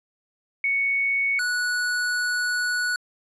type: tone pair in turn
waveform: sine / square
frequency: 2221 / 1470.7 Hz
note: C#7 / F#6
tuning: +3 / -11 cents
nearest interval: perfect fifth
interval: 714 cents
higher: first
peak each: -20 / -23 dBFS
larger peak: first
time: 0.64-1.39 / 1.39-2.96 s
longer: second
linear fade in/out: 2 ms
effects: resampled to 22050 Hz